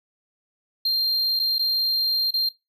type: tone with dropouts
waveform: triangle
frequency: 4186 Hz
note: C8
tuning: in tune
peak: -18 dBFS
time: 0.85-2.49 s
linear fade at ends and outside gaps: 5 ms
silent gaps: 1.393-1.397 / 1.584-1.592 / 2.308-2.338 s
effects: noise-tail reverb RT60 0.2 s tail -18 dB re dry